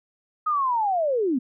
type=linear sweep; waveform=sine; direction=down; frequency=1267 to 233.1 Hz; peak=-20 dBFS; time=0.46-1.39 s; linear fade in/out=10 ms; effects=none